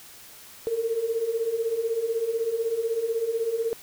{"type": "beating tone pair", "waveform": "sine", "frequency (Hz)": [443.6, 459.6], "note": ["A4", "A#4"], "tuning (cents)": [14, -25], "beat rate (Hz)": 16, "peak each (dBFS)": [-30, -25], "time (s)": [0.67, 3.73], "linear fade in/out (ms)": 0, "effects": ["white hiss -47 dBFS RMS until 3.82 s"]}